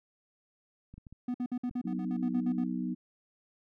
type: clicks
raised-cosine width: 5 ms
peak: -36 dBFS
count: 5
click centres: 0.94 / 0.98 / 1.068 / 1.126 / 1.711 s
type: tone bursts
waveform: triangle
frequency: 246.9 Hz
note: B3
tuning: in tune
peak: -28 dBFS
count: 12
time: 1.28-2.641 s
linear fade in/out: 5 ms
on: 63 ms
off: 55 ms
type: chord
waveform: sine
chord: B major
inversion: second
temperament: equal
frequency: 185 / 246.9 / 311.1 Hz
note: F#3 / B3 / D#4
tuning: 0 / 0 / 0 cents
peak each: -35 / -34 / -38 dBFS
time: 1.84-2.95 s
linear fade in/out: 20 ms
effects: none